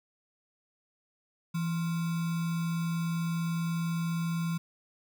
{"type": "tone with sample-and-hold", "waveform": "sine", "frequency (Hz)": 167.2, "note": "E3", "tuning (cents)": 25, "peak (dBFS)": -28, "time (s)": [1.54, 4.58], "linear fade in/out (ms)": 10, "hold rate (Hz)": 1225, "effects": []}